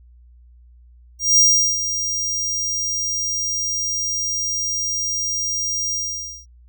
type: tone with ADSR envelope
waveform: square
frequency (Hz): 5700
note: F8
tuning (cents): +34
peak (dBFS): -10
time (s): 1.19-6.46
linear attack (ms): 190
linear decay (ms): 390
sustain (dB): -11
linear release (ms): 530
effects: added 60 Hz sine -45 dBFS peak until 6.68 s